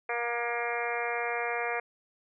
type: harmonic tone with a mistuned harmonic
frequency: 237.3 Hz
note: A#3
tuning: 31 cents sharp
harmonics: 2 / 3 / 4 / 5 / 6 / 7 / 8 / 9 / 10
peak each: -35 / -35 / -40 / -40 / -41 / -38 / -40 / -37 / -39 dBFS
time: 0.09-1.8 s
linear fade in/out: 5 ms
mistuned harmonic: 4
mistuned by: -17 cents
effects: none